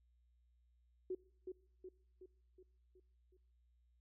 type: tone with echo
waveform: sine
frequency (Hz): 370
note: F#4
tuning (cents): 0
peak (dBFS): -38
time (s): 1.1-1.15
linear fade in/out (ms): 5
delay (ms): 370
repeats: 6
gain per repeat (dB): -5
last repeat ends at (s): 3.37
effects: noise-tail reverb RT60 0.7 s tail -24 dB re dry + added 60 Hz sine -70 dBFS peak until 4 s